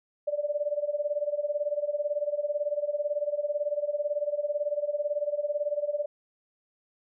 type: tone with tremolo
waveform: sine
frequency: 587.3 Hz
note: D5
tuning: in tune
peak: -23 dBFS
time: 0.27-6.06 s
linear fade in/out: 10 ms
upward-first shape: sine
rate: 18 Hz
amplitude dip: 85%
effects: none